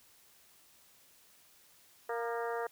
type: harmonic tone with a mistuned harmonic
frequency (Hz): 233.1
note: A#3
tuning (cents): 0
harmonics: 2 / 3 / 4 / 5 / 6 / 7 / 8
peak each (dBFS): -36 / -40 / -42 / -44 / -46 / -47 / -48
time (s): 2.09-2.67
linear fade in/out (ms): 5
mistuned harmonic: 5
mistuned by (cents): +47
effects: white hiss -63 dBFS RMS until 2.71 s